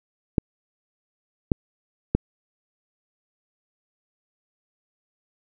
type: clicks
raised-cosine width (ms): 3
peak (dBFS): -5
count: 3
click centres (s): 0.382 / 1.518 / 2.15
effects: none